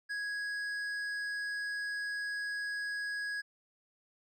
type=tone with hard clipping; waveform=triangle; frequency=1661.2 Hz; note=G#6; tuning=in tune; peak=-36 dBFS; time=0.09-3.42 s; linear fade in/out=20 ms; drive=11 dB; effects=none